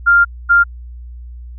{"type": "tone pair in turn", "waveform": "sine", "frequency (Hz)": [1396.9, 1396.9], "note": ["F6", "F6"], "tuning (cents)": [0, 0], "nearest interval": "unison", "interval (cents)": 0, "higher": "neither", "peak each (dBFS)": -6, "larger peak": "neither", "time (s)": [[0.06, 0.25], [0.49, 0.64]], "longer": "first", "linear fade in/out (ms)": 20, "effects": ["added 60 Hz sine -29 dBFS peak until 1.58 s"]}